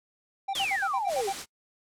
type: tone bursts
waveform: triangle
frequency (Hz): 784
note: G5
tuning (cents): 0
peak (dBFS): -25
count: 8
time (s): 0.48-1.329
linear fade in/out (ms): 10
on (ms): 58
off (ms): 55
type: exponential sweep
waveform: sine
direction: down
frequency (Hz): 3767 to 356.8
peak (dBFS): -27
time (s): 0.53-1.31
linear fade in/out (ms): 50
type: noise with exponential decay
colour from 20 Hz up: white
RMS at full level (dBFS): -32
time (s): 0.55-1.43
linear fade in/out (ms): 2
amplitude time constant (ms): 190
type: noise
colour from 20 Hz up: white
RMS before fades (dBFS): -36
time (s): 1.07-1.46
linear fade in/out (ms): 50
effects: noise-tail reverb RT60 0.1 s tail -24 dB re dry + low-pass 9000 Hz 12 dB/octave